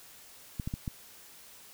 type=clicks; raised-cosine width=5 ms; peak=-21 dBFS; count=4; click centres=0.598 / 0.675 / 0.739 / 0.878 s; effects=white hiss -53 dBFS RMS until 1.73 s